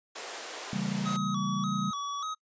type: high-pass noise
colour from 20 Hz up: pink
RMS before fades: -40 dBFS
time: 0.15-1.17 s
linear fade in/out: 10 ms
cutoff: 410 Hz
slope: 24 dB/octave
type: chord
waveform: sine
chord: C# diminished seventh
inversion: none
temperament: equal with one note detuned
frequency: 138.59 / 164.81 / 196 / 227.9 Hz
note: C#3 / E3 / G3 / Bb3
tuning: 0 / 0 / 0 / -39 cents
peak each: -37 / -37 / -31 / -37 dBFS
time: 0.73-1.91 s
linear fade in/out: 2 ms
type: tone with vibrato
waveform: square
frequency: 1200 Hz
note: D6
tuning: 37 cents sharp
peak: -33 dBFS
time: 1.05-2.35 s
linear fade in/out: 20 ms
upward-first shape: square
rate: 1.7 Hz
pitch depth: 93 cents each way
effects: noise-tail reverb RT60 0.1 s tail -26 dB re dry + resampled to 16000 Hz